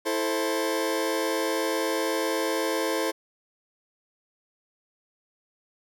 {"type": "chord", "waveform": "sawtooth", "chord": "A minor", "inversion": "second", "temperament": "just", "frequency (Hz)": [330, 440, 528], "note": ["E4", "A4", "C5"], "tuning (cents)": [2, 0, 16], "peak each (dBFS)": -25, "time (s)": [0.05, 3.12], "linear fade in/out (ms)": 20, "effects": []}